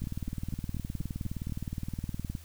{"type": "two click trains", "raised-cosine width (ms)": 5, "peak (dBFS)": [-22, -24], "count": [46, 7], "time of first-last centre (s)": [[0.02, 2.352], [0.04, 1.496]], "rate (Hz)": [19.3, 4.12], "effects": ["added 81 Hz sine -48 dBFS peak until 2.44 s", "white hiss -56 dBFS RMS until 2.44 s"]}